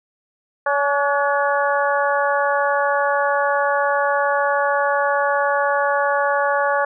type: harmonic tone with a mistuned harmonic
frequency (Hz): 283.3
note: C#4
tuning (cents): +38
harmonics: 2 / 3 / 4 / 5 / 6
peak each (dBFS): -20 / -22 / -23 / -24 / -25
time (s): 0.66-6.85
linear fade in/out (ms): 5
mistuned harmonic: 5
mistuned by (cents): +43
effects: none